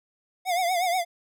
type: tone with vibrato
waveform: square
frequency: 716 Hz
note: F5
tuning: 43 cents sharp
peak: -23 dBFS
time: 0.45-1.05 s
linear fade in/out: 50 ms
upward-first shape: triangle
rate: 8.3 Hz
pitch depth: 110 cents each way
effects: none